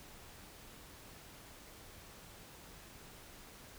silence, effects pink hiss -55 dBFS RMS until 3.78 s

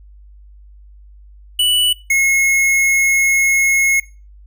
square tone pair in turn, 2960 / 2170 Hz, F#7 / C#7, 0 / -37 cents, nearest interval perfect fourth, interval 537 cents, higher first, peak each -12 dBFS, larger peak neither, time 1.59-1.93 / 2.1-4 s, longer second, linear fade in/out 5 ms, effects noise-tail reverb RT60 0.3 s tail -19 dB re dry + added 50 Hz sine -39 dBFS peak until 4.46 s

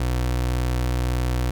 30% pulse tone, 61.74 Hz, B1, in tune, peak -18 dBFS, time 0-1.51 s, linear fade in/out 5 ms, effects none

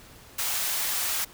white high-pass noise, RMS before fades -28 dBFS, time 0.38-1.25 s, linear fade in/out 10 ms, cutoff 700 Hz, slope 12 dB/octave, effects pink hiss -50 dBFS RMS until 1.33 s

